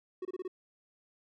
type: tone bursts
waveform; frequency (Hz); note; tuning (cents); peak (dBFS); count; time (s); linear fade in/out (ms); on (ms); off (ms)
triangle; 370; F#4; 0; -33; 5; 0.22-0.479; 5; 31; 26
effects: none